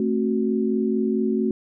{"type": "chord", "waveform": "sine", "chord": "F# diminished", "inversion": "first", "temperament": "just", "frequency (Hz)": [222, 266.4, 370], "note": ["A3", "C4", "F#4"], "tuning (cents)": [16, 31, 0], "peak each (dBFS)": [-22, -26, -24], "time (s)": [0, 1.51], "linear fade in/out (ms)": 2, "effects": []}